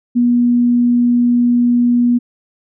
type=tone; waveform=sine; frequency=241.6 Hz; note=B3; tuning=38 cents flat; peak=-9 dBFS; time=0.15-2.19 s; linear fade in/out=20 ms; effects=none